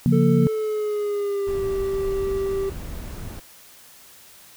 sine chord, Bb minor, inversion first, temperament just, 139.85 / 174.81 / 233.1 Hz, Db3 / F3 / Bb3, +16 / +2 / 0 cents, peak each -19 dBFS, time 0.06-0.47 s, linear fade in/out 0 ms
triangle tone with pitch glide, 442.7 to 389.9 Hz, A4 to G4, +11 to -9 cents, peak -20 dBFS, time 0.12-2.7 s, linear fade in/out 10 ms, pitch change -220 cents, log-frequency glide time 0.39-1.63 s
brown noise, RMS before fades -33 dBFS, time 1.47-3.4 s, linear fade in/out 10 ms
effects white hiss -48 dBFS RMS until 4.56 s

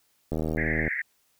click train, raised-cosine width 2 ms, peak -16 dBFS, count 45, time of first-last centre 0.32-0.878 s, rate 78.8 Hz
pink band-pass noise, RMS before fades -30 dBFS, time 0.57-1.02 s, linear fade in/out 10 ms, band 1700 to 2100 Hz, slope 96 dB/octave
effects white hiss -68 dBFS RMS until 1.39 s

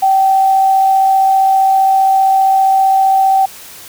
sine tone with amplitude modulation, 772 Hz, G5, 27 cents flat, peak -6 dBFS, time 0.02-3.46 s, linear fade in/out 10 ms, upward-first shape sine, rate 55.2 Hz, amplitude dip 25%, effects white hiss -34 dBFS RMS until 3.88 s

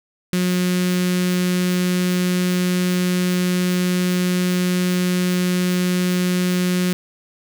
sawtooth tone with notch filter, 180.5 Hz, F#3, 43 cents flat, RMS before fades -19 dBFS, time 0.33-6.93 s, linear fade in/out 0 ms, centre 790 Hz, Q 0.54, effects none

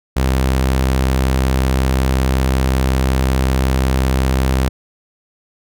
sawtooth tone, 65.41 Hz, C2, in tune, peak -9 dBFS, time 0.16-4.69 s, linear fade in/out 10 ms, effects none

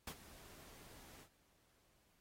pink noise with ADSR envelope, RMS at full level -44 dBFS, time 0.07-1.29 s, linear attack 4 ms, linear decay 66 ms, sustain -16 dB, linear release 79 ms, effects pink hiss -75 dBFS RMS until 2.2 s + AAC 48 kbps

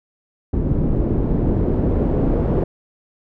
pink noise with low-pass filter sweep, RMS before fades -18 dBFS, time 0.53-2.64 s, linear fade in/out 5 ms, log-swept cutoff 280 to 460 Hz, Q 1.1, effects none

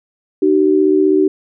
sine tone pair together, 305.2 / 380.9 Hz, D#4 / G4, -33 / -50 cents, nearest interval major third, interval 383 cents, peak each -13 / -11 dBFS, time 0.42-1.28 s, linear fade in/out 5 ms, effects none

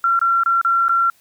sine tone with dropouts, 1365 Hz, F6, 40 cents flat, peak -13 dBFS, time 0.04-1.1 s, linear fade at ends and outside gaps 2 ms, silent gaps 0.192-0.214 / 0.435-0.46 / 0.614-0.648 / 0.883-0.893 s, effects white hiss -56 dBFS RMS until 1.2 s

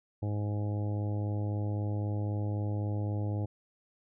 harmonic tone, 103.83 Hz, G#2, in tune, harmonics 1 / 2 / 3 / 4 / 5 / 6 / 7 / 8, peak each -30 / -42 / -40 / -47 / -45 / -49 / -51 / -50 dBFS, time 0.22-3.46 s, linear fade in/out 10 ms, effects none

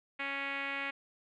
5% pulse tone with low-pass filter, 277.2 Hz, C#4, in tune, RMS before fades -37 dBFS, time 0.19-0.91 s, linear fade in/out 10 ms, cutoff 2300 Hz, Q 3.1, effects none

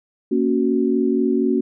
sine chord, F# major, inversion first, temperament equal, 233.1 / 277.2 / 370 Hz, A#3 / C#4 / F#4, 0 / 0 / 0 cents, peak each -20 / -20 / -20 dBFS, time 0.31-1.61 s, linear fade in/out 10 ms, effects none

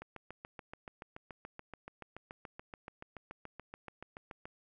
click train, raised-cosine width 0.5 ms, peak -30 dBFS, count 32, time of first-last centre 0.02-4.455 s, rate 6.99 Hz, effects none

